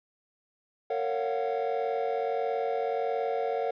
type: chord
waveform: triangle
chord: Gb major seventh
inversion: first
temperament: equal with one note detuned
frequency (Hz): 457.4 / 554.4 / 698.5 / 740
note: Bb4 / Db5 / F5 / Gb5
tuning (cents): -33 / 0 / 0 / 0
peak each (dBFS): -28 / -31 / -32 / -31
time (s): 0.9-3.71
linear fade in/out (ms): 5
effects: tanh soft clip ceiling -18 dBFS + resampled to 11025 Hz